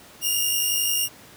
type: tone pair together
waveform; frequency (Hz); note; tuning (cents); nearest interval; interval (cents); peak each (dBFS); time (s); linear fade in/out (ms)
10% pulse; 2800 / 2851; F7 / F7; +4 / +35; unison; 31; -15; 0.21-1.09; 50
effects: pink hiss -47 dBFS RMS until 1.36 s + high-pass 100 Hz 12 dB/octave